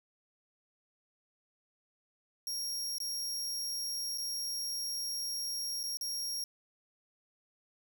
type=tone with dropouts; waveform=sawtooth; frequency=5588 Hz; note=F8; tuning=in tune; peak=-32 dBFS; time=2.47-6.44 s; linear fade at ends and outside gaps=1 ms; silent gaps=2.983-3.002 / 4.176-4.182 / 5.831-5.837 / 5.971-6.011 s; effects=none